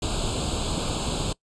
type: noise with comb filter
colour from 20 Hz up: pink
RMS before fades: -27 dBFS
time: 0.02-1.33 s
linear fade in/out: 5 ms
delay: 0.26 ms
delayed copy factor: +1
effects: noise-tail reverb RT60 0.1 s tail -22 dB re dry + resampled to 22050 Hz